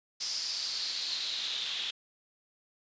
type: noise with band-pass filter sweep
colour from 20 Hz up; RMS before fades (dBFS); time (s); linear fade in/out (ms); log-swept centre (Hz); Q
pink; -35; 0.2-1.91; 10; 5200 to 3400; 5.8
effects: resampled to 16000 Hz